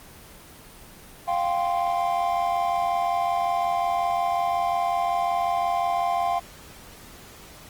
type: chord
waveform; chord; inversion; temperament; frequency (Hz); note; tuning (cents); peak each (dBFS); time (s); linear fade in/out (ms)
triangle; F suspended second; none; equal; 698.5 / 784 / 1046.5; F5 / G5 / C6; 0 / 0 / 0; -22 / -25 / -27; 1.27-6.4; 20
effects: pink hiss -46 dBFS RMS until 7.69 s + Opus 24 kbps